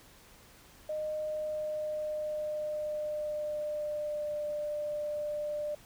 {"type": "tone with pitch glide", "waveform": "sine", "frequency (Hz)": [614, 595.8], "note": ["D#5", "D5"], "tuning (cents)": [-23, 25], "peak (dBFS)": -32, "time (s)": [0.89, 5.75], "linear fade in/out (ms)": 5, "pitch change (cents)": -52, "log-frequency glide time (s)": [1.23, 4.47], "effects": ["pink hiss -57 dBFS RMS until 5.85 s"]}